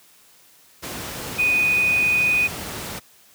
sine tone in noise, 2483 Hz, D#7, 4 cents flat, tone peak -16 dBFS, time 1.38-2.48 s, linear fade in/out 20 ms, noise pink, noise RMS -31 dBFS, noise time 0.82-3 s, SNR +12 dB, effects white hiss -53 dBFS RMS until 3.34 s + high-pass 80 Hz 12 dB/octave

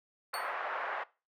white band-pass noise, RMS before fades -37 dBFS, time 0.33-1.04 s, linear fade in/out 10 ms, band 550 to 1700 Hz, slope 24 dB/octave
sawtooth tone with exponential decay, 4435 Hz, C#8, in tune, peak -34 dBFS, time 0.34-0.54 s, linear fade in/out 0 ms, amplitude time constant 43 ms
effects noise-tail reverb RT60 0.3 s tail -20 dB re dry

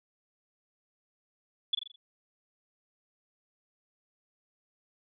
sine tone with echo, 3439 Hz, A7, 40 cents flat, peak -23 dBFS, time 1.73-1.75 s, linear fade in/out 5 ms, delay 42 ms, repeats 5, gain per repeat -6 dB, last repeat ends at 1.96 s, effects none

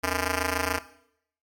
5% pulse ring-modulated tone, 185 Hz, F#3, in tune, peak -11 dBFS, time 0.03-0.79 s, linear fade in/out 10 ms, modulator 106 Hz, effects noise-tail reverb RT60 0.7 s tail -17 dB re dry + AAC 64 kbps

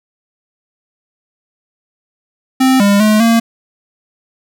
square tone with pitch steps, 261.4 / 201.5 / 214 / 229.5 Hz, C4 / G3 / A3 / A#3, -1 / +48 / -48 / -27 cents, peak -8 dBFS, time 2.6-3.4 s, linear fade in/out 10 ms, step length 200 ms, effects none

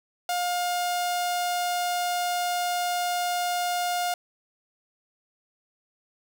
sawtooth tone with notch filter, 710 Hz, F5, 28 cents sharp, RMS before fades -27 dBFS, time 0.29-4.14 s, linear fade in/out 2 ms, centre 1800 Hz, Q 1.9, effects none

